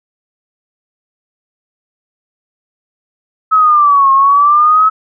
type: exponential two-way sweep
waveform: sine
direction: down then up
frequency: 1295 to 1075 to 1295 Hz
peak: -5 dBFS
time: 3.51-4.9 s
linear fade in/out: 20 ms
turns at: 4.12 s
effects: none